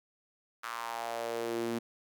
sawtooth tone with high-pass filter sweep, 116.54 Hz, A#2, in tune, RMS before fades -36 dBFS, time 0.63-1.79 s, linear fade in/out 10 ms, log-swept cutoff 1300 to 260 Hz, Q 3.4, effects none

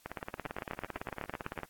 two click trains, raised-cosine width 0.5 ms, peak -22 / -21 dBFS, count 29 / 10, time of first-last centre 0.06-1.633 / 0.46-1.589 s, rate 17.8 / 7.97 Hz, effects white hiss -64 dBFS RMS until 1.69 s + AAC 64 kbps

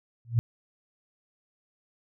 sine tone with exponential growth, 117.4 Hz, A#2, 13 cents sharp, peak -15 dBFS, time 0.25-0.39 s, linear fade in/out 0 ms, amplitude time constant 30 ms, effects none

